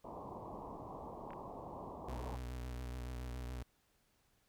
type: low-pass noise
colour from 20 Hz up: white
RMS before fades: -48 dBFS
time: 0.04-2.37 s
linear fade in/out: 10 ms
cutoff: 1100 Hz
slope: 96 dB/octave
type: clicks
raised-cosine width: 0.5 ms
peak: -36 dBFS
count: 2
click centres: 1.306 / 1.333 s
type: tone with vibrato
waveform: 35% pulse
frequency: 61.8 Hz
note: B1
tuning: 2 cents sharp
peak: -40 dBFS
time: 2.08-3.63 s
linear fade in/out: 5 ms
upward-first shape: triangle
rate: 7.1 Hz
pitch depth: 62 cents each way
effects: pink hiss -75 dBFS RMS until 4.48 s